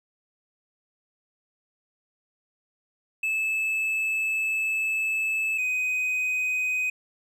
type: tone pair in turn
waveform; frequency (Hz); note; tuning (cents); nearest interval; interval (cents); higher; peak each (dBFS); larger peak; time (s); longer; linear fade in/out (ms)
triangle; 2613 / 2506; E7 / D#7; -16 / +12; minor second; 72; first; -22; neither; 3.23-5.58 / 5.58-6.9; first; 5
effects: none